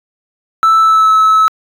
triangle tone with pitch glide, 1318.5 to 1297.3 Hz, E6 to E6, 0 to -28 cents, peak -3 dBFS, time 0.63-1.48 s, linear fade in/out 0 ms, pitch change -28 cents, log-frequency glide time 0.8-1.12 s, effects tanh soft clip ceiling 0 dBFS

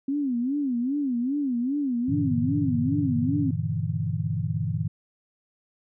sine tone with vibrato, 263 Hz, C4, 9 cents sharp, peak -23 dBFS, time 0.08-3.51 s, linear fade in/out 5 ms, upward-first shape sine, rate 2.5 Hz, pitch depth 190 cents each way
sine chord, E half-diminished seventh, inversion first, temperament just, 98.89 / 118.67 / 148.33 / 164.81 Hz, G2 / Bb2 / D3 / E3, +16 / +31 / +18 / 0 cents, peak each -30 dBFS, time 2.08-4.88 s, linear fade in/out 10 ms
effects none

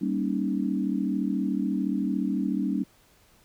sine chord, Eb dominant seventh, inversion first, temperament equal, 196 / 233.1 / 277.2 / 311.1 Hz, G3 / Bb3 / Db4 / Eb4, 0 / 0 / 0 / 0 cents, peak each -28 / -31 / -29 / -32 dBFS, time 0.01-2.84 s, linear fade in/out 10 ms, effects pink hiss -60 dBFS RMS until 3.44 s

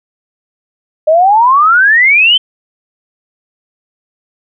sine exponential sweep, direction up, 603 to 3136 Hz, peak -4 dBFS, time 1.07-2.38 s, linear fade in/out 10 ms, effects none

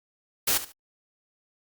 white noise with echo, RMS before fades -23 dBFS, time 0.47-0.58 s, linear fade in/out 10 ms, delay 72 ms, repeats 2, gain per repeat -13 dB, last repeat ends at 0.724 s, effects Opus 48 kbps

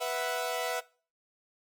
sawtooth chord, B suspended fourth, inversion none, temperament equal, 493.9 / 659.3 / 740 Hz, B4 / E5 / F#5, 0 / 0 / 0 cents, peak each -31 / -30 / -32 dBFS, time 0-0.81 s, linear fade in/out 20 ms, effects noise-tail reverb RT60 0.4 s tail -21 dB re dry + Opus 48 kbps

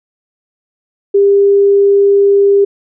sine tone, 399.9 Hz, G4, 35 cents sharp, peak -5 dBFS, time 1.14-2.65 s, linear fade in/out 10 ms, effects none

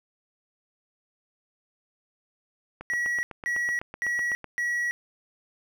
click train, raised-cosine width 0.5 ms, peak -23 dBFS, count 14, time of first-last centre 2.81-4.443 s, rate 7.96 Hz
triangle tone bursts, 1924 Hz, B6, 46 cents flat, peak -23 dBFS, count 4, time 2.9-4.91 s, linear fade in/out 0 ms, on 330 ms, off 230 ms
effects none

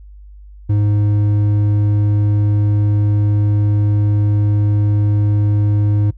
sine tone with hard clipping, 103.6 Hz, G#2, 4 cents flat, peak -13 dBFS, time 0.69-6.11 s, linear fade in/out 10 ms, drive 6 dB, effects noise-tail reverb RT60 0.1 s tail -22 dB re dry + added 50 Hz sine -35 dBFS peak until 6.17 s

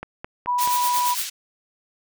click train, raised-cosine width 0.5 ms, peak -17 dBFS, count 4, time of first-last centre 0.03-0.675 s, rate 4.65 Hz
sine tone, 981 Hz, B5, 12 cents flat, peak -19 dBFS, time 0.47-1.15 s, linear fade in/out 20 ms
white band-pass noise, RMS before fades -32 dBFS, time 0.58-1.3 s, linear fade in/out 10 ms, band 2400 to 7300 Hz, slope 12 dB/octave
blue noise with tremolo, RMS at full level -25 dBFS, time 0.6-1.26 s, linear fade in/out 10 ms, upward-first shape sine, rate 8.8 Hz, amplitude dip 80%
effects none

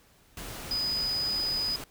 sine tone in noise, 4978 Hz, D#8, in tune, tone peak -27 dBFS, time 0.71-1.76 s, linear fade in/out 2 ms, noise pink, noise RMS -40 dBFS, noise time 0.37-1.84 s, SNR +10 dB, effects pink hiss -61 dBFS RMS until 1.9 s

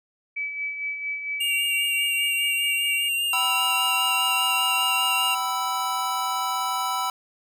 sine tone with tremolo, 2295 Hz, D7, 40 cents flat, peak -25 dBFS, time 0.36-3.09 s, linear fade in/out 10 ms, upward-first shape sine, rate 4.4 Hz, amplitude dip 50%
square tone with vibrato, 2794 Hz, F7, in tune, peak -23 dBFS, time 1.4-5.35 s, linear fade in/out 10 ms, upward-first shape triangle, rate 5 Hz, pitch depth 27 cents each way
square chord, E minor, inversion first, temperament equal with one note detuned, 766.5 / 987.8 / 1318.5 Hz, G5 / B5 / E6, -39 / 0 / 0 cents, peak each -31 / -28 / -29 dBFS, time 3.33-7.1 s, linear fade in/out 2 ms
effects none

